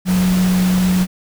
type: tone in noise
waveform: sine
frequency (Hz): 183.4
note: F#3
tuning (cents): -15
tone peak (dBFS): -12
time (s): 0.05-1.07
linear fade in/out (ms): 50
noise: pink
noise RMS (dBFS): -25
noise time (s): 0.05-1.07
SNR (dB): +10
effects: none